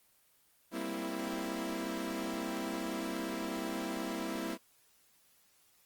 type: chord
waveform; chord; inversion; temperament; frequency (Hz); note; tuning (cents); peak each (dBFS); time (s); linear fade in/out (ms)
sawtooth; C dominant seventh; second; equal; 196 / 233.1 / 261.6 / 329.6; G3 / Bb3 / C4 / E4; 0 / 0 / 0 / 0; -39 / -38 / -38 / -35; 0.71-4.58; 50
effects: white hiss -68 dBFS RMS until 5.85 s + Opus 24 kbps

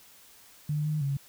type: tone with pitch steps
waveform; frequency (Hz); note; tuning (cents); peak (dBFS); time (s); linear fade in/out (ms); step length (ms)
sine; 149.5 / 152.8 / 139; D3 / D#3 / C#3; +31 / -31 / +5; -26; 0.69-1.17; 5; 160
effects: white hiss -55 dBFS RMS until 1.28 s

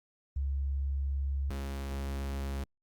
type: tone pair in turn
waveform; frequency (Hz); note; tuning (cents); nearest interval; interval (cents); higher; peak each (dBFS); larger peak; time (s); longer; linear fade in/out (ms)
sine / 45% pulse; 68.9 / 68.65; C#2 / C#2; -10 / -16; unison; 6; first; -29 / -33; first; 0.36-1.5 / 1.5-2.64; neither; 5
effects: Opus 32 kbps

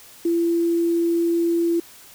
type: tone with quantisation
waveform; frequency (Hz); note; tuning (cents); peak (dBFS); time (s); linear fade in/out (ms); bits
sine; 338.4; E4; +45; -17; 0.25-1.8; 5; 7
effects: white hiss -46 dBFS RMS until 2.14 s

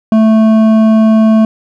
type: tone with hard clipping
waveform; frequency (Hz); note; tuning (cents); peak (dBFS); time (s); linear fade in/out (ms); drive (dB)
sine; 220; A3; 0; -6; 0.12-1.45; 2; 9
effects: none

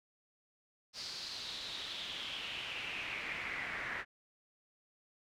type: noise with band-pass filter sweep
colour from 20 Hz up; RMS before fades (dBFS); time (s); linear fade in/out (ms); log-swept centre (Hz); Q
brown; -42; 0.93-4.05; 50; 4900 to 1800; 4.5
effects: none

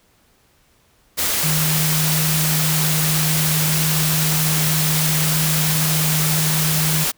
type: tone in noise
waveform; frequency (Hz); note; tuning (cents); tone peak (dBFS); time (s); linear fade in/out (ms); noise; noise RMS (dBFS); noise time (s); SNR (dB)
sine; 155.56; D#3; 0; -19; 1.43-7.05; 20; white; -20; 1.17-7.12; -2
effects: pink hiss -58 dBFS RMS until 7.17 s

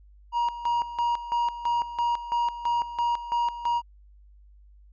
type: tone with tremolo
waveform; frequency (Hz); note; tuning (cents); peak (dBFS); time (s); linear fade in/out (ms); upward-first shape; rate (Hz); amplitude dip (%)
triangle; 949; A#5; +31; -20; 0.32-3.82; 50; square; 3; 75
effects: added 50 Hz sine -50 dBFS peak until 4.92 s + resampled to 16000 Hz

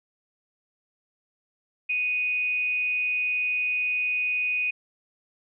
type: tone with frequency modulation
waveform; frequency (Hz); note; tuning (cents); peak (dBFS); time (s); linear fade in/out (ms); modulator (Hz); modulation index
sine; 2489; D#7; 0; -23; 1.89-4.71; 10; 279; 0.23
effects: none

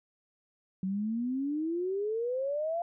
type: exponential sweep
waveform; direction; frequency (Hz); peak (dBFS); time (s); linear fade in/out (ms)
sine; up; 185 to 698.5; -29; 0.83-2.82; 2
effects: none

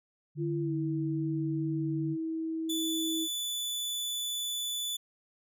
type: tone with vibrato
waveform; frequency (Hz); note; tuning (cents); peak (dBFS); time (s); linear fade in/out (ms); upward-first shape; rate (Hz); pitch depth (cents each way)
sine; 148.2; D3; +16; -32; 0.35-2.17; 50; sine; 2.4; 12
type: tone with pitch glide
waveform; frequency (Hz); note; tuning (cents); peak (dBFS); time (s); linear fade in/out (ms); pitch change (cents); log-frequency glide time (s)
sine; 340 to 322.8; F4 to E4; -46 to -36; -31; 0.37-3.28; 50; -90; 0.61-0.74
type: tone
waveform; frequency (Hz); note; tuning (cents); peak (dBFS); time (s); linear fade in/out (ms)
sawtooth; 3478; A7; -21; -29; 2.69-4.97; 10
effects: none

